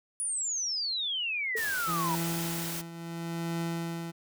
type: exponential sweep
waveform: sine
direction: down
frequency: 9956 to 939 Hz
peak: -29 dBFS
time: 0.2-2.15 s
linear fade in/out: 0 ms
type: tone with exponential decay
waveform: sine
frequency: 443 Hz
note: A4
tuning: 12 cents sharp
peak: -30 dBFS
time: 1.55-1.67 s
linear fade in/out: 5 ms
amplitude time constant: 24 ms
type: noise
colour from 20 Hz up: white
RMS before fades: -37 dBFS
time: 1.56-2.82 s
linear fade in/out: 20 ms
type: tone with tremolo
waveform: 30% pulse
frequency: 167.6 Hz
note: E3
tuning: 29 cents sharp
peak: -27 dBFS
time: 1.87-4.12 s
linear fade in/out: 20 ms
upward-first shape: triangle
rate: 0.72 Hz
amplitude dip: 75%
effects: none